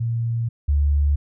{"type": "tone pair in turn", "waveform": "sine", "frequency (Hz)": [116.1, 72.21], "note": ["A#2", "D2"], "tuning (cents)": [-7, -29], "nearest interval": "minor sixth", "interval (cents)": 822, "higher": "first", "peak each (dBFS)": [-20, -15], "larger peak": "second", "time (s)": [[0, 0.49], [0.68, 1.16]], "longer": "first", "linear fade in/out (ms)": 10, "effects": []}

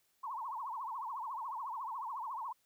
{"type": "tone with vibrato", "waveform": "sine", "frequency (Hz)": 987.8, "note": "B5", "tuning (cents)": 0, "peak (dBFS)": -38, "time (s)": [0.23, 2.53], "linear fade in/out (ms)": 10, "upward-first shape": "triangle", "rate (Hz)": 14, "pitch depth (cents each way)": 260, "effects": ["white hiss -75 dBFS RMS until 2.65 s"]}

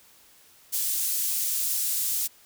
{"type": "high-pass noise", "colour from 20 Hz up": "pink", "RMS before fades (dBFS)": -27, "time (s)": [0.72, 2.28], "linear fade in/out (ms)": 20, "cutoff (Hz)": 8400, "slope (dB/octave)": 12, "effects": ["white hiss -56 dBFS RMS until 2.45 s"]}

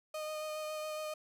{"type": "tone with vibrato", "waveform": "35% pulse", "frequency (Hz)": 616, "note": "D#5", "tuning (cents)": -17, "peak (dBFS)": -36, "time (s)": [0.14, 1.14], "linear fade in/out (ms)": 5, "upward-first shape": "sine", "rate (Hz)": 7.2, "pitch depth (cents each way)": 13, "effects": []}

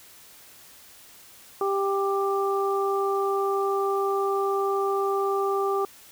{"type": "harmonic tone", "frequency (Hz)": 394, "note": "G4", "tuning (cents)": 9, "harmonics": [1, 2, 3], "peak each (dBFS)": [-24, -30, -28], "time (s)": [1.61, 5.85], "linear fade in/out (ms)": 2, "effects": ["white hiss -50 dBFS RMS until 6.11 s"]}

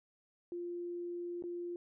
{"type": "tone with dropouts", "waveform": "sine", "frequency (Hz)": 348.7, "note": "F4", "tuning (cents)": -3, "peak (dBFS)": -38, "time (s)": [0.52, 1.76], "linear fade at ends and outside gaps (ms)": 1, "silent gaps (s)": [1.424, 1.438], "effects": []}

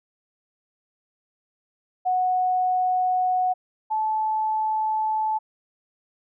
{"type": "tone pair in turn", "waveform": "sine", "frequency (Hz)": [736, 869], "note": ["F#5", "A5"], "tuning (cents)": [-9, -22], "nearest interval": "minor third", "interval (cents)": 287, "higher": "second", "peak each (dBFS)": [-19, -21], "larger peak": "first", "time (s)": [[2.05, 3.54], [3.9, 5.39]], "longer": "neither", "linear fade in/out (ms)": 20, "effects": []}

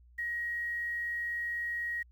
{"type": "tone with quantisation", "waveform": "sine", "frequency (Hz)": 1892, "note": "A#6", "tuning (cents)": 25, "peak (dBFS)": -32, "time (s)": [0.18, 2.03], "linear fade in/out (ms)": 10, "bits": 10, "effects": ["added 60 Hz sine -56 dBFS peak until 2.11 s"]}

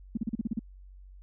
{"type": "tone bursts", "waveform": "sine", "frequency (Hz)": 223.2, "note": "A3", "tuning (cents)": 25, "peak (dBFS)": -26, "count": 8, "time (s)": [0.15, 0.593], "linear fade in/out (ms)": 5, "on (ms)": 23, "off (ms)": 37, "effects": ["added 47 Hz sine -47 dBFS peak until 1.22 s"]}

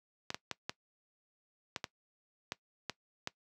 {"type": "clicks", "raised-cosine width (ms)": 0.2, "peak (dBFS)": -18, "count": 9, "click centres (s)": [0.304, 0.345, 0.513, 0.695, 1.762, 1.842, 2.521, 2.897, 3.274], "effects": ["noise-tail reverb RT60 0.1 s tail -20 dB re dry", "high-pass 100 Hz 12 dB/octave"]}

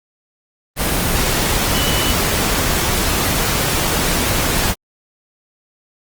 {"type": "tone in noise", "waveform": "sine", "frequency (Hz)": 2966, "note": "F#7", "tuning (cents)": 4, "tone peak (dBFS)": -23, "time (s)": [1.72, 2.15], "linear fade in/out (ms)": 50, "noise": "pink", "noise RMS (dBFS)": -17, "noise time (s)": [0.76, 4.75], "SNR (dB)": -9, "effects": ["Opus 24 kbps"]}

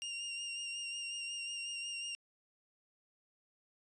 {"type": "tone with vibrato", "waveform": "sawtooth", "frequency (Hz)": 2794, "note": "F7", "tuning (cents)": 0, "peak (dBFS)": -36, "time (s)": [0.02, 2.15], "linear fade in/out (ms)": 0, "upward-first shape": "sine", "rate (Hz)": 5.5, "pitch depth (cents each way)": 24, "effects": ["resampled to 22050 Hz"]}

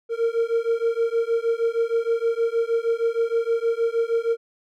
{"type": "beating tone pair", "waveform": "triangle", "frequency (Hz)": [458, 464.4], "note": ["A#4", "A#4"], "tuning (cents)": [-31, -7], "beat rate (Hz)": 6.4, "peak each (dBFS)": -21, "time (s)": [0.09, 4.37], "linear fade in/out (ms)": 50, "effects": []}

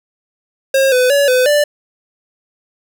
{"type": "tone with pitch steps", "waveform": "square", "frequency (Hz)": [538, 503, 567, 506, 588], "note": ["C5", "B4", "C#5", "B4", "D5"], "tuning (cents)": [48, 32, 39, 42, 2], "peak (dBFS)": -10, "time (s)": [0.74, 1.64], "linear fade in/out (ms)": 5, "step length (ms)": 180, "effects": []}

